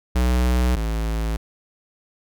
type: tone pair in turn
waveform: square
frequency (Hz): 61.74 / 55.01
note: B1 / A1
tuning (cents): 0 / 0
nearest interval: major second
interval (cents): 200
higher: first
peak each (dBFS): -17 / -22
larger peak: first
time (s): 0.15-0.76 / 0.76-1.37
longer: neither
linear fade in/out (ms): 10
effects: none